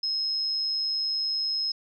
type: tone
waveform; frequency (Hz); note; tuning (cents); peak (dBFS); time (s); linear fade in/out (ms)
sine; 5150; E8; -41; -25; 0.03-1.72; 5
effects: none